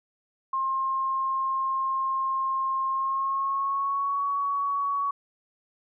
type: tone with pitch glide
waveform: sine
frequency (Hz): 1065 to 1123.1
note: C6 to C#6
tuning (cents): +30 to +22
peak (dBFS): -24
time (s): 0.53-5.11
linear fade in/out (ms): 5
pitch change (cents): +92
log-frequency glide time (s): 2.88-4.23
effects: none